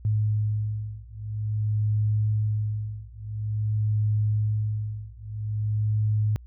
sine beating tone pair, 106.3 / 106.79 Hz, G#2 / G#2, +41 / +49 cents, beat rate 0.49 Hz, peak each -26 dBFS, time 0.05-6.36 s, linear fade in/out 0 ms, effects added 60 Hz sine -43 dBFS peak until 6.46 s

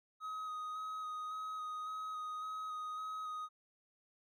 triangle tone with vibrato, 1259 Hz, D#6, 20 cents sharp, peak -38 dBFS, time 0.2-3.49 s, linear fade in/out 50 ms, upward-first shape square, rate 1.8 Hz, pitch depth 14 cents each way, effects none

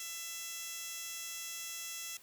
15% pulse tone with high-pass filter, 668 Hz, E5, 23 cents sharp, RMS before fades -43 dBFS, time 0-2.17 s, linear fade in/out 2 ms, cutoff 4400 Hz, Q 1.1, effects white hiss -60 dBFS RMS until 2.22 s

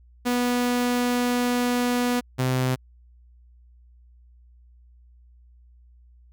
sawtooth tone pair in turn, 244.9 / 128.54 Hz, B3 / C3, -14 / -30 cents, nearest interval major seventh, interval 1116 cents, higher first, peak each -17 dBFS, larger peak neither, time 0.25-2.21 / 2.38-2.76 s, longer first, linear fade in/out 20 ms, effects added 60 Hz sine -50 dBFS peak until 6.32 s

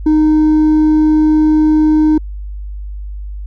triangle tone with hard clipping, 308.6 Hz, D#4, 14 cents flat, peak -6 dBFS, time 0.06-2.18 s, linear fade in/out 5 ms, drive 1 dB, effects added 50 Hz sine -22 dBFS peak until 3.46 s

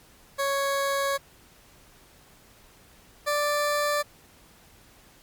20% pulse tone pair in turn, 554.4 / 587.4 Hz, C#5 / D5, 0 / 0 cents, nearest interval minor second, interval 100 cents, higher second, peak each -19 / -18 dBFS, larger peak second, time 0.38-1.18 / 3.26-4.03 s, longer first, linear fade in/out 20 ms, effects pink hiss -55 dBFS RMS until 5.22 s + MP3 96 kbps

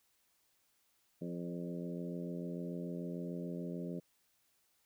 harmonic tone with a mistuned harmonic, 86.8 Hz, F2, 10 cents flat, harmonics 2 / 3 / 4 / 5 / 6 / 7, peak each -41 / -45 / -47 / -49 / -51 / -52 dBFS, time 1.21-4 s, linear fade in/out 10 ms, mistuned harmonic 6, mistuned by +17 cents, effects white hiss -75 dBFS RMS until 4.85 s

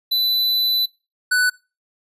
square tone pair in turn, 3994 / 1491.9 Hz, B7 / F#6, +19 / +14 cents, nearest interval octave + perfect fourth, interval 1705 cents, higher first, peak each -17 / -15 dBFS, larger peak second, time 0.11-0.86 / 1.31-1.5 s, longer first, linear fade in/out 10 ms, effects noise-tail reverb RT60 0.3 s tail -23 dB re dry + resampled to 32000 Hz

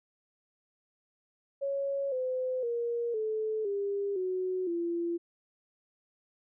sine tone with pitch steps, 554.4 / 511.3 / 471.6 / 435 / 401.2 / 370 / 341.3 Hz, C#5 / C5 / A#4 / A4 / G4 / F#4 / F4, 0 / -40 / +20 / -20 / +40 / 0 / -40 cents, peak -29 dBFS, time 1.61-5.18 s, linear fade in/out 20 ms, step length 510 ms, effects none

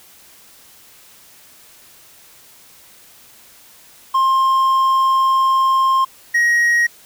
triangle tone pair in turn, 1060 / 1888.7 Hz, C6 / A#6, +22 / +22 cents, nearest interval minor seventh, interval 1000 cents, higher second, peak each -10 dBFS, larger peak neither, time 4.14-6.05 / 6.34-6.87 s, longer first, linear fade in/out 10 ms, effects white hiss -46 dBFS RMS until 7.05 s

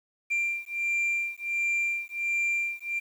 sine beating tone pair, 2372 / 2373.4 Hz, D7 / D7, +17 / +18 cents, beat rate 1.4 Hz, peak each -27 / -27 dBFS, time 0.3-3 s, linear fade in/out 20 ms, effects tanh soft clip ceiling -23 dBFS + 9-bit

